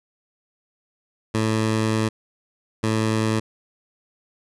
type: tone bursts at uneven times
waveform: 15% pulse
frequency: 110 Hz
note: A2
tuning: in tune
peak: -13 dBFS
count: 2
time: 1.34-2.09 / 2.83-3.4 s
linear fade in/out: 10 ms
effects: resampled to 24000 Hz